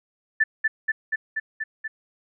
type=tone with echo; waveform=sine; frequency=1760 Hz; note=A6; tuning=in tune; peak=-15 dBFS; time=0.4-0.44 s; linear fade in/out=10 ms; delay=240 ms; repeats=6; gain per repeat=-2 dB; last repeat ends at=1.88 s; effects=none